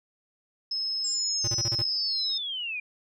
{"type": "tone", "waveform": "sine", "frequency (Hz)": 5180, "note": "E8", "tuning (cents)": -31, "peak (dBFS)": -27, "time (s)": [0.71, 2.38], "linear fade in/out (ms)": 5}
{"type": "linear sweep", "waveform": "sine", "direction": "down", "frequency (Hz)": [7459, 2377], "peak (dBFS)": -30, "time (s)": [1.04, 2.8], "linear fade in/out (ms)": 5}
{"type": "tone bursts", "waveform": "square", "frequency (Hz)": 115.3, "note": "A#2", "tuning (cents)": -19, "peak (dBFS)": -30, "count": 6, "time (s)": [1.44, 1.822], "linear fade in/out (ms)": 5, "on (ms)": 37, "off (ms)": 32}
{"effects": []}